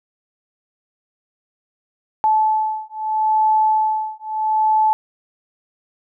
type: beating tone pair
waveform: sine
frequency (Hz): 867 / 867.77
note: A5 / A5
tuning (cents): -26 / -24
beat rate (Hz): 0.77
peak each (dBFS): -18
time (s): 2.24-4.93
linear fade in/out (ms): 0
effects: none